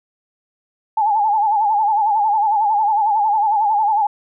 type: tone with vibrato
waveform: sine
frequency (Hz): 847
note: G#5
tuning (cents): +34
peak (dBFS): -13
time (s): 0.97-4.07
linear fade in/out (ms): 5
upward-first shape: sine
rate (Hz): 11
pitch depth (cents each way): 88
effects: none